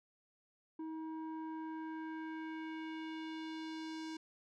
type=tone with low-pass filter sweep; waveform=square; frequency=318.3 Hz; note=D#4; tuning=39 cents sharp; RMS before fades=-44 dBFS; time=0.79-4.17 s; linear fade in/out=5 ms; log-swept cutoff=690 to 5800 Hz; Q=1.6; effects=none